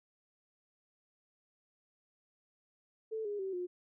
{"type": "tone with pitch steps", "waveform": "sine", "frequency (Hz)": [440.8, 411.3, 383.7, 358], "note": ["A4", "G#4", "G4", "F4"], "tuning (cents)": [3, -17, -37, 43], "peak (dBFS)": -35, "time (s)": [3.11, 3.67], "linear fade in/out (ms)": 20, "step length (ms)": 140, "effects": []}